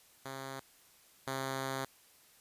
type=tone pair in turn; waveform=5% pulse; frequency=134.4 / 133.77 Hz; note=C3 / C3; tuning=+47 / +39 cents; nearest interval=unison; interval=8 cents; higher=first; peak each=-30 / -24 dBFS; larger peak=second; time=0.25-0.6 / 1.27-1.85 s; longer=second; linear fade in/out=5 ms; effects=white hiss -63 dBFS RMS until 2.4 s + resampled to 32000 Hz